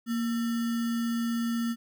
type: tone with sample-and-hold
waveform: sine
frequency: 233.1 Hz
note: A#3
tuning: in tune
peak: -26 dBFS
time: 0.06-1.76 s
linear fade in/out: 50 ms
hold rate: 1575 Hz
effects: none